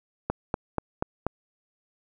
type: click train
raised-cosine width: 1 ms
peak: -11 dBFS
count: 5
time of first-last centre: 0.3-1.266 s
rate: 4.14 Hz
effects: none